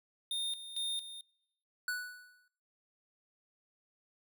square tone with tremolo, 3650 Hz, A#7, 37 cents flat, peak -34 dBFS, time 0.31-1.21 s, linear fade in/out 2 ms, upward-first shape square, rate 2.2 Hz, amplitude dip 70%
square tone with exponential decay, 1480 Hz, F#6, in tune, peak -32 dBFS, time 1.88-2.48 s, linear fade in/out 2 ms, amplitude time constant 130 ms
effects noise-tail reverb RT60 0.9 s tail -26 dB re dry

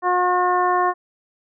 harmonic tone, 360.1 Hz, F#4, 47 cents flat, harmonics 1 / 2 / 3 / 4 / 5, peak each -23 / -20 / -19 / -31 / -29 dBFS, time 0.02-0.94 s, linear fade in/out 50 ms, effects none

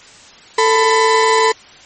35% pulse tone pair together, 443.4 / 1000 Hz, A4 / B5, +13 / +21 cents, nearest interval octave + major second, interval 1408 cents, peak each -11 dBFS, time 0.58-1.52 s, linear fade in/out 5 ms, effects white hiss -41 dBFS RMS until 1.85 s + MP3 32 kbps

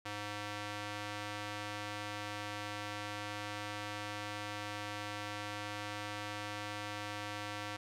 square tone with band-pass filter, 103.83 Hz, G#2, in tune, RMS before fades -42 dBFS, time 0.05-7.77 s, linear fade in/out 10 ms, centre 2200 Hz, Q 0.55, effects none

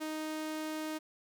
sawtooth tone, 311.1 Hz, D#4, in tune, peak -32 dBFS, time 0-0.99 s, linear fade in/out 20 ms, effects none

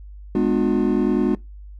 triangle chord, G# diminished seventh, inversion none, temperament just, 207.7 / 249.2 / 299 / 358.8 Hz, G#3 / B3 / D4 / F4, 0 / +16 / +31 / +47 cents, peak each -20 dBFS, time 0.35-1.35 s, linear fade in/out 2 ms, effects noise-tail reverb RT60 0.2 s tail -22 dB re dry + added 50 Hz sine -36 dBFS peak until 1.79 s

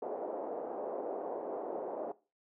pink band-pass noise, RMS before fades -39 dBFS, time 0.02-2.12 s, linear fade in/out 5 ms, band 390 to 710 Hz, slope 24 dB/octave, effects noise-tail reverb RT60 0.3 s tail -19 dB re dry

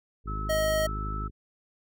harmonic tone, 52 Hz, G#1, 3 cents sharp, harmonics 1 / 2 / 3 / 4 / 5 / 6 / 7 / 8, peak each -32 / -38 / -42 / -44 / -46 / -48 / -49 / -50 dBFS, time 0.24-1.31 s, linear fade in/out 50 ms
sine tone with pitch glide, 1300 to 1312.8 Hz, E6 to E6, -24 to -8 cents, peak -35 dBFS, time 0.27-1.28 s, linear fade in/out 10 ms, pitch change +16 cents, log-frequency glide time 0.75-0.87 s
square tone, 629 Hz, D#5, 19 cents sharp, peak -25 dBFS, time 0.49-0.87 s, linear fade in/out 10 ms
effects none

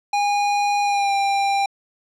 square tone with pitch glide, 817 to 794.7 Hz, G#5 to G5, -29 to +23 cents, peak -18 dBFS, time 0.13-1.66 s, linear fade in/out 5 ms, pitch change -48 cents, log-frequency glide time 0.82-1.13 s, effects low-pass 6000 Hz 12 dB/octave

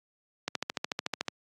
click train, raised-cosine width 0.2 ms, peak -12 dBFS, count 12, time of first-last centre 0.48-1.283 s, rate 13.7 Hz, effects high-pass 150 Hz 12 dB/octave + AAC 32 kbps

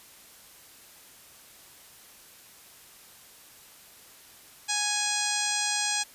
harmonic tone, 830.6 Hz, G#5, in tune, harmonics 1 / 2 / 3 / 4 / 5 / 6 / 7 / 8 / 9 / 10, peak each -35 / -35 / -35 / -35 / -35 / -35 / -35 / -35 / -35 / -35 dBFS, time 4.68-6.04 s, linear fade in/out 20 ms, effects white hiss -52 dBFS RMS until 6.14 s + resampled to 32000 Hz

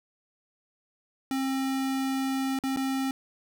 square tone with dropouts, 267 Hz, C4, 35 cents sharp, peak -27 dBFS, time 1.31-3.11 s, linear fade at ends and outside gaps 1 ms, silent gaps 2.589-2.637 / 2.762-2.771 s, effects none

